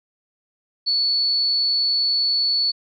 sine tone, 4435 Hz, C#8, in tune, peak -17 dBFS, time 0.86-2.72 s, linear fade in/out 20 ms, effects none

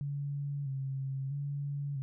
sine tone with vibrato, 138.59 Hz, C#3, in tune, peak -33 dBFS, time 0.01-2.02 s, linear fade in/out 0 ms, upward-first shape square, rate 0.77 Hz, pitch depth 46 cents each way, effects none

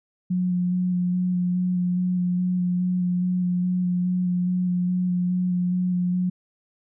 sine tone with vibrato, 180 Hz, F#3, 47 cents flat, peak -20 dBFS, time 0.3-6.3 s, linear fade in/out 10 ms, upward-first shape square, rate 2.4 Hz, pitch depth 13 cents each way, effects none

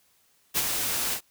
white noise with ADSR envelope, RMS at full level -23 dBFS, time 0.54-1.21 s, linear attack 34 ms, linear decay 40 ms, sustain -5 dB, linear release 78 ms, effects white hiss -65 dBFS RMS until 1.3 s

